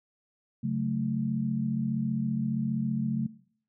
sine chord, F# minor, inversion second, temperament equal, 138.59 / 185 / 220 Hz, C#3 / F#3 / A3, 0 / 0 / 0 cents, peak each -31 / -33 / -30 dBFS, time 0.63-3.27 s, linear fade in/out 10 ms, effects noise-tail reverb RT60 0.6 s tail -20 dB re dry

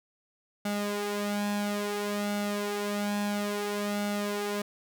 sawtooth tone with flanger, 205.4 Hz, G#3, 19 cents flat, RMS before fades -31 dBFS, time 0.65-4.62 s, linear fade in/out 5 ms, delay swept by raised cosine 1.4 to 3.7 ms, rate 0.59 Hz, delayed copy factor +0.65, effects none

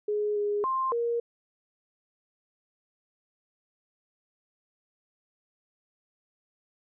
sine tone with pitch steps, 418.3 / 412.6 / 1052 / 470.1 Hz, G#4 / G#4 / C6 / A#4, +12 / -11 / +9 / +15 cents, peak -25 dBFS, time 0.08-1.2 s, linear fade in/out 5 ms, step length 280 ms, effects none

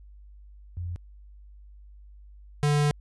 sine / square tone pair in turn, 87.31 / 146.84 Hz, F2 / D3, 0 / 0 cents, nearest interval major sixth, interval 900 cents, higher second, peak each -30 / -21 dBFS, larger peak second, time 0.77-0.96 / 2.63-2.91 s, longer second, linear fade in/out 0 ms, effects added 50 Hz sine -46 dBFS peak until 3 s + resampled to 24000 Hz

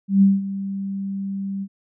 sine tone with ADSR envelope, 196 Hz, G3, in tune, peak -9 dBFS, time 0.08-1.68 s, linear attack 140 ms, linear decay 190 ms, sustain -15 dB, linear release 56 ms, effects none

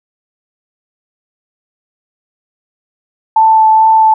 sine tone with vibrato, 880 Hz, A5, in tune, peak -4 dBFS, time 3.36-4.14 s, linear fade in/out 5 ms, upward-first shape sine, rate 2.3 Hz, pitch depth 10 cents each way, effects none

